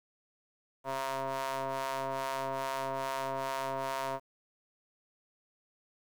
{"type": "ring-modulated tone", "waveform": "sawtooth", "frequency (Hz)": 134.3, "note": "C3", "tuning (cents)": 46, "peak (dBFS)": -26, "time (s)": [0.84, 4.2], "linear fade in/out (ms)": 50, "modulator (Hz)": 807, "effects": ["11-bit"]}